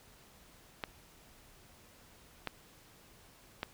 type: clicks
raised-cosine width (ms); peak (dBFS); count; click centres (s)
0.3; -19; 3; 0.838 / 2.473 / 3.631
effects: pink hiss -60 dBFS RMS until 3.73 s